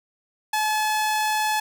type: tone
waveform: sawtooth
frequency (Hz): 858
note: A5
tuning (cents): -44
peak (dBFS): -17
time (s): 0.53-1.6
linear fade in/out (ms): 5
effects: none